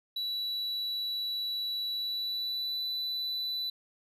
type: tone with pitch glide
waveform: triangle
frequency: 3935 to 3981 Hz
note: B7 to B7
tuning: -7 to +13 cents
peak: -30 dBFS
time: 0.16-3.7 s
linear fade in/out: 5 ms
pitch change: +20 cents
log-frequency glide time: 1.92-2.84 s
effects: none